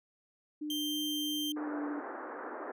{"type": "tone with pitch glide", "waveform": "sine", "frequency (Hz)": [300.5, 293.6], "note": ["D4", "D4"], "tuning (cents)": [40, 0], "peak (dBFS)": -35, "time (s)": [0.61, 2], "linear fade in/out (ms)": 10, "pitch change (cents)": -40, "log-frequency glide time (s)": [1.66, 1.77]}
{"type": "tone", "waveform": "40% pulse", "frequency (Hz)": 3150, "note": "G7", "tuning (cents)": 8, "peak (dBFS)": -34, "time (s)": [0.7, 1.52], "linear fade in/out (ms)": 2}
{"type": "band-pass noise", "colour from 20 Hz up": "pink", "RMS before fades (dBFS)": -42, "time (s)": [1.56, 2.72], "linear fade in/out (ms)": 10, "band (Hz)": [280, 1700], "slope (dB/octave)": 48}
{"effects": []}